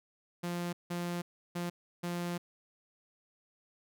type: tone bursts at uneven times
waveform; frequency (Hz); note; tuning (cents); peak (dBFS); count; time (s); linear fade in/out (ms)
sawtooth; 174.3; F3; -3; -30; 4; 0.43-0.73 / 0.9-1.22 / 1.55-1.7 / 2.03-2.38; 10
effects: none